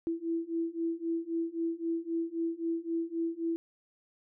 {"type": "beating tone pair", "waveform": "sine", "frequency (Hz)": [330, 333.8], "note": ["E4", "E4"], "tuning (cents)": [2, 22], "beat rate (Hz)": 3.8, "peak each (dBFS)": [-34, -33], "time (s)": [0.07, 3.56], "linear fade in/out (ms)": 0, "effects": []}